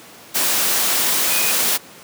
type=tone in noise; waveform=sine; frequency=2488 Hz; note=D#7; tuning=1 cent flat; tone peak=-24 dBFS; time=1.3-1.53 s; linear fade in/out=20 ms; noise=white; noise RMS=-18 dBFS; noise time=0.34-1.78 s; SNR=-9 dB; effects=pink hiss -41 dBFS RMS until 2.03 s + high-pass 200 Hz 12 dB/octave